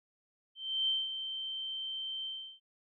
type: tone with ADSR envelope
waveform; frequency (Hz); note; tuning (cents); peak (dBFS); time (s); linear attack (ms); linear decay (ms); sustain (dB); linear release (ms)
sine; 3116; G7; -11; -27; 0.55-2.6; 330; 200; -9; 340
effects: none